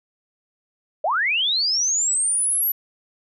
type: linear sweep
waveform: sine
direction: up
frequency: 554.4 to 11950 Hz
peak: -18 dBFS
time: 1.04-2.72 s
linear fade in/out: 5 ms
effects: none